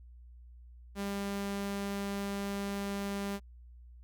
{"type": "tone", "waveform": "sawtooth", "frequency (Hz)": 199.6, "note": "G3", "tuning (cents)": 32, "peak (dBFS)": -30, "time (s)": [0.95, 3.4], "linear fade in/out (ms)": 50, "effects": ["added 60 Hz sine -50 dBFS peak until 4.03 s", "Opus 48 kbps"]}